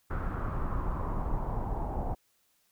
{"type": "noise with low-pass filter sweep", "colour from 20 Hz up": "brown", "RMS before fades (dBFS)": -32, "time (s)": [0.1, 2.15], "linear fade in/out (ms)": 10, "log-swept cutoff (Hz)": [1400, 780], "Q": 3.8, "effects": ["white hiss -71 dBFS RMS until 2.71 s"]}